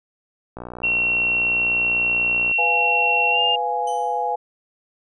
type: click train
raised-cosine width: 1 ms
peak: -19 dBFS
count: 118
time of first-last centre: 0.57-2.514 s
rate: 60.2 Hz
type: tone with pitch glide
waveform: sine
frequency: 2728 to 2808 Hz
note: F7 to F7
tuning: -41 to +9 cents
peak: -17 dBFS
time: 0.83-3.56 s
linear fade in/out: 10 ms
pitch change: +50 cents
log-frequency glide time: 3.31-3.4 s
type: chord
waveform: sine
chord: F diminished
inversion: second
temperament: equal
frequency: 493.9 / 698.5 / 830.6 Hz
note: Cb5 / F5 / Ab5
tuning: 0 / 0 / 0 cents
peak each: -27 / -26 / -22 dBFS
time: 2.58-4.36 s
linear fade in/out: 10 ms
type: tone with exponential decay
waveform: 10% pulse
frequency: 3039 Hz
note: F#7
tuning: 46 cents sharp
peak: -25 dBFS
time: 3.87-4.33 s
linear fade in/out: 5 ms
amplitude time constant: 100 ms
effects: resampled to 22050 Hz